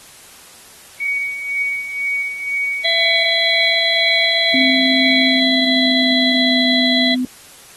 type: tone with tremolo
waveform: sine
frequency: 2247 Hz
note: C#7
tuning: 23 cents sharp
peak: -16 dBFS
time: 1-5.4 s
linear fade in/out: 5 ms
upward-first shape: sine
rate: 2 Hz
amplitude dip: 60%
type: harmonic tone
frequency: 668 Hz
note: E5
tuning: 23 cents sharp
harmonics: 1 / 3 / 5 / 6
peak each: -22 / -19 / -19 / -18 dBFS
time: 2.84-7.15 s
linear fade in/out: 10 ms
type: tone with pitch glide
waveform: sine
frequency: 261.6 to 252.8 Hz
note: C4 to B3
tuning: 0 to +41 cents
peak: -16 dBFS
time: 4.54-7.25 s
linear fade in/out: 2 ms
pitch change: -59 cents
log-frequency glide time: 5.01-6.67 s
effects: white hiss -42 dBFS RMS until 7.76 s + AAC 32 kbps